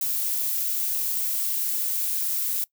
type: noise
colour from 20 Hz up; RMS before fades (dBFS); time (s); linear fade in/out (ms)
violet; -26; 0.01-2.64; 2
effects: noise-tail reverb RT60 0.1 s tail -22 dB re dry